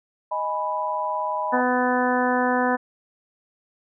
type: chord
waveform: sine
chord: G# minor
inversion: second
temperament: equal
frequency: 622.3 / 830.6 / 987.8 Hz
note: D#5 / G#5 / B5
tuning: 0 / 0 / 0 cents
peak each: -29 / -30 / -25 dBFS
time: 0.31-1.61 s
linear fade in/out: 10 ms
type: harmonic tone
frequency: 250 Hz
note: B3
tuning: 21 cents sharp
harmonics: 1 / 2 / 3 / 4 / 5 / 6 / 7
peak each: -24 / -25 / -25 / -26 / -33 / -29 / -29 dBFS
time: 1.52-2.77 s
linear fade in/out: 20 ms
effects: none